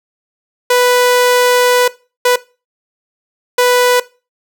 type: tone bursts at uneven times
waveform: sawtooth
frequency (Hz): 493.9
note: B4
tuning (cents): 0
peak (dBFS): -4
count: 3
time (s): 0.7-1.88 / 2.25-2.36 / 3.58-4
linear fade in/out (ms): 5
effects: noise-tail reverb RT60 0.3 s tail -19 dB re dry